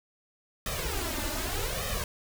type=noise with flanger; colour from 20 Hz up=pink; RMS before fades=-32 dBFS; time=0.66-2.04 s; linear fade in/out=2 ms; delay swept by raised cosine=1.6 to 3.4 ms; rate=0.83 Hz; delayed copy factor=+1; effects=none